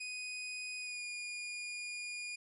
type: tone with pitch glide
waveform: sawtooth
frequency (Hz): 2489 to 2436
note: D#7 to D#7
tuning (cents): 0 to -37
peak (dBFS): -37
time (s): 0-2.36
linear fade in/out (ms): 10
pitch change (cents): -37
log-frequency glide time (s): 0.78-1.04
effects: resampled to 24000 Hz + 13-bit